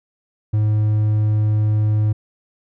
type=tone with hard clipping; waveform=triangle; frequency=106.6 Hz; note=G#2; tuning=46 cents sharp; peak=-15 dBFS; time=0.53-2.13 s; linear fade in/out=10 ms; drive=6 dB; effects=none